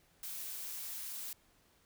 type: noise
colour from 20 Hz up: blue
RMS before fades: -43 dBFS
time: 0.23-1.33 s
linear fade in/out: 2 ms
effects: pink hiss -69 dBFS RMS until 1.85 s

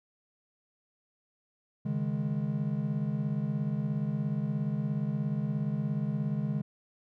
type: chord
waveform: triangle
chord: C# suspended second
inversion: none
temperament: equal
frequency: 138.59 / 155.56 / 207.7 Hz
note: C#3 / D#3 / G#3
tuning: 0 / 0 / 0 cents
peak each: -31 dBFS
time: 1.85-6.62 s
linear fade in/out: 10 ms
effects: none

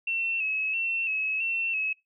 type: tone with vibrato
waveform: sine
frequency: 2637 Hz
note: E7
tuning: in tune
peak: -26 dBFS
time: 0.07-1.93 s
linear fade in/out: 5 ms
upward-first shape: square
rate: 1.5 Hz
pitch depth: 42 cents each way
effects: noise-tail reverb RT60 0.2 s tail -23 dB re dry

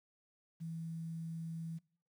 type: tone with quantisation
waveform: sine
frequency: 164 Hz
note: E3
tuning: 9 cents flat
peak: -40 dBFS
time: 0.6-1.79 s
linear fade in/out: 20 ms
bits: 11
effects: noise-tail reverb RT60 0.6 s tail -23 dB re dry

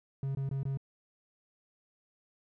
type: tone bursts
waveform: triangle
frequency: 136.2 Hz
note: C#3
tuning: 30 cents flat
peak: -29 dBFS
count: 4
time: 0.23-0.773 s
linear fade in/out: 2 ms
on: 120 ms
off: 21 ms
effects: none

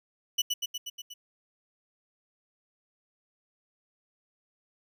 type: tone with echo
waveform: 30% pulse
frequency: 2960 Hz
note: F#7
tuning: in tune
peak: -20 dBFS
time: 0.38-0.42 s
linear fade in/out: 10 ms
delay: 120 ms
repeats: 6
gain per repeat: -3 dB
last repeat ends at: 1.14 s
effects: none

